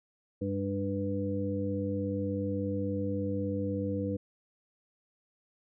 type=harmonic tone with a mistuned harmonic; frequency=98.5 Hz; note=G2; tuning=9 cents sharp; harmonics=1 / 2 / 3 / 5; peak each=-35 / -35 / -35 / -35 dBFS; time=0.41-4.17 s; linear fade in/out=10 ms; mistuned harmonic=2; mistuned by=+18 cents; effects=none